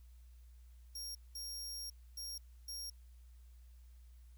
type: tone bursts at uneven times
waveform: sawtooth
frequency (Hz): 5580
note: F8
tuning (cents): -2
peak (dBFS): -40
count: 4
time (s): 0.95-1.15 / 1.35-1.9 / 2.17-2.38 / 2.68-2.9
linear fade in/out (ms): 5
effects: added 60 Hz sine -55 dBFS peak until 4.37 s + white hiss -75 dBFS RMS until 4.37 s